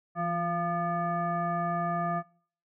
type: tone with frequency modulation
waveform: sine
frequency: 690 Hz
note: F5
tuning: 21 cents flat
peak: -27 dBFS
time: 0.15-2.23 s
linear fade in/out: 50 ms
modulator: 521 Hz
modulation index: 1.3
effects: noise-tail reverb RT60 0.5 s tail -21 dB re dry